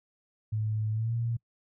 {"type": "tone with pitch glide", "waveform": "sine", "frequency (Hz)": [108.2, 116.64], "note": ["A2", "A#2"], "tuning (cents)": [-29, 1], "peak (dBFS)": -27, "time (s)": [0.52, 1.37], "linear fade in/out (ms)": 10, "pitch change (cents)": 130, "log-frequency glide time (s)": [0.92, 1.14], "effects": ["noise-tail reverb RT60 0.1 s tail -26 dB re dry"]}